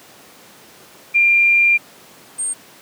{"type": "tone pair in turn", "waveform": "sine", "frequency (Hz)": [2389, 8597], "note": ["D7", "C9"], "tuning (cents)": [29, 46], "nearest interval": "octave + minor seventh", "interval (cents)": 2217, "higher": "second", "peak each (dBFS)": [-10, -19], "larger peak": "first", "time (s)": [[1.14, 1.78], [2.38, 2.54]], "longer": "first", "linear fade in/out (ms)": 20, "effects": ["pink hiss -44 dBFS RMS until 2.81 s", "high-pass 200 Hz 12 dB/octave"]}